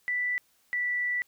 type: tone pair in turn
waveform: sine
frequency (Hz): 1975.5 / 1964.5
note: B6 / B6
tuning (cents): 0 / -10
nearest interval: unison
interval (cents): 10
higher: first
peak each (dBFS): -26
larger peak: neither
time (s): 0.08-0.38 / 0.73-1.22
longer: second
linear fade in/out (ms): 0
effects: white hiss -67 dBFS RMS until 1.27 s